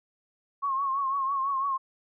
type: tone with vibrato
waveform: sine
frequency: 1091 Hz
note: C#6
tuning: 28 cents flat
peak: -25 dBFS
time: 0.62-1.78 s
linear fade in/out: 20 ms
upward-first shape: triangle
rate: 6 Hz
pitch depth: 71 cents each way
effects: none